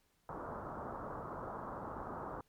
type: low-pass noise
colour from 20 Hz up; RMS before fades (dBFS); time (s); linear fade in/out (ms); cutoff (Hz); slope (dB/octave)
white; -44; 0.29-2.41; 2; 1300; 48
effects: pink hiss -75 dBFS RMS until 2.48 s + MP3 96 kbps